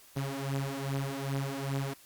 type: beating tone pair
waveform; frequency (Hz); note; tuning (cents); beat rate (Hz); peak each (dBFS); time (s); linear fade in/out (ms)
sawtooth; 136 / 138.5; C#3 / C#3; -33 / -1; 2.5; -31; 0.16-1.94; 10
effects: white hiss -57 dBFS RMS until 2.05 s + Opus 48 kbps